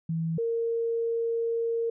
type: tone pair in turn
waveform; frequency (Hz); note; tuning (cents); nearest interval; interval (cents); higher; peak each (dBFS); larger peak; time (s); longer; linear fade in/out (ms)
sine; 163.4 / 461.2; E3 / A#4; -15 / -19; octave + tritone; 1796; second; -26 / -25; second; 0.09-0.38 / 0.38-1.9; second; 5
effects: none